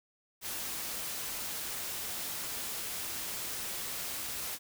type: noise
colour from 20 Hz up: white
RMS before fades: -38 dBFS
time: 0.41-4.59 s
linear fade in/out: 50 ms
effects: none